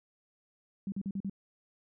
sine tone bursts, 196 Hz, G3, in tune, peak -32 dBFS, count 5, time 0.87-1.297 s, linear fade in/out 2 ms, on 51 ms, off 43 ms, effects none

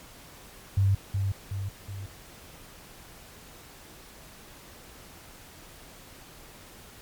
sine tone with echo, 98 Hz, G2, in tune, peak -19 dBFS, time 0.77-0.95 s, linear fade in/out 5 ms, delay 370 ms, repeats 3, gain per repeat -5 dB, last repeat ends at 2.06 s, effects pink hiss -49 dBFS RMS until 7.01 s + MP3 96 kbps

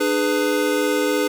square chord, G# diminished, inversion second, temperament just, 299 / 415.3 / 498.4 Hz, D4 / G#4 / B4, +31 / 0 / +16 cents, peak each -23 dBFS, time 0-1.28 s, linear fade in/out 10 ms, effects none

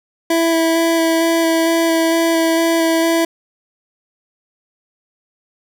25% pulse tone with vibrato, 329.6 Hz, E4, in tune, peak -9 dBFS, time 0.3-3.25 s, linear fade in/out 5 ms, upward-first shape square, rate 2.2 Hz, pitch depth 10 cents each way, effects none

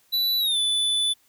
square tone with pitch glide, 3961 to 3488 Hz, B7 to A7, +4 to -16 cents, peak -21 dBFS, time 0.12-1.14 s, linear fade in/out 20 ms, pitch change -220 cents, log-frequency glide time 0.39-0.58 s, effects white hiss -62 dBFS RMS until 1.28 s

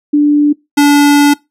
sine / square tone pair in turn, 293.7 / 288.7 Hz, D4 / D4, 0 / -30 cents, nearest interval unison, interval 30 cents, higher first, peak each -5 dBFS, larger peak neither, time 0.13-0.53 / 0.77-1.34 s, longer second, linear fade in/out 10 ms, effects noise-tail reverb RT60 0.2 s tail -22 dB re dry + resampled to 32000 Hz

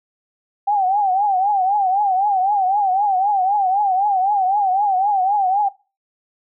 sine tone with vibrato, 784 Hz, G5, in tune, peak -14 dBFS, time 0.67-5.69 s, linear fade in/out 10 ms, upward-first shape triangle, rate 3.9 Hz, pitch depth 140 cents each way, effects noise-tail reverb RT60 0.3 s tail -19 dB re dry

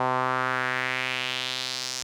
sawtooth tone with band-pass filter sweep, 128.3 Hz, C3, 34 cents flat, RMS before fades -28 dBFS, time 0-2.03 s, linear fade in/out 5 ms, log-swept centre 900 to 5900 Hz, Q 2.4, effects none

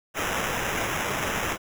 white noise with sample-and-hold, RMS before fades -28 dBFS, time 0.14-1.58 s, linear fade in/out 50 ms, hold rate 4410 Hz, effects none

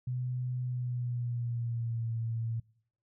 sine tone with pitch glide, 125.4 to 114.33 Hz, B2 to A#2, +27 to -33 cents, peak -31 dBFS, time 0.07-2.6 s, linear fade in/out 5 ms, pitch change -160 cents, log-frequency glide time 0.63-2.11 s, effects noise-tail reverb RT60 0.6 s tail -24 dB re dry

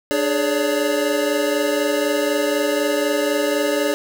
square tone cluster, 296.5 / 417.8 / 558 / 582 Hz, D4 / G#4 / C#5 / D5, +17 / +10 / +11 / -16 cents, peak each -24 dBFS, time 0.11-3.94 s, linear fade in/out 0 ms, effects none

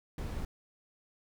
brown noise, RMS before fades -37 dBFS, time 0.18-0.45 s, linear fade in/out 2 ms, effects none

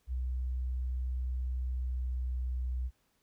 sine tone with pitch glide, 63 to 62.6 Hz, B1 to B1, +35 to +24 cents, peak -31 dBFS, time 0.07-2.91 s, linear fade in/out 50 ms, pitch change -11 cents, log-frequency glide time 1.72-2.32 s, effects pink hiss -74 dBFS RMS until 3.22 s

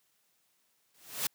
white noise with exponential growth, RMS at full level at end -28 dBFS, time 0.94-1.27 s, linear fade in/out 5 ms, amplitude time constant 71 ms, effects white hiss -73 dBFS RMS until 1.34 s + high-pass 100 Hz 12 dB/octave

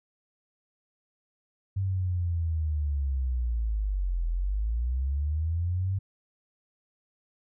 sine linear two-way sweep, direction down then up, 98 to 41.09 to 98 Hz, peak -25 dBFS, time 1.76-5.99 s, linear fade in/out 10 ms, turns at 4.27 s, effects none

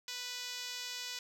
5% pulse tone with band-pass filter, 493.9 Hz, B4, in tune, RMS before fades -42 dBFS, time 0.08-1.19 s, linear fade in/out 2 ms, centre 5100 Hz, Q 0.62, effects none

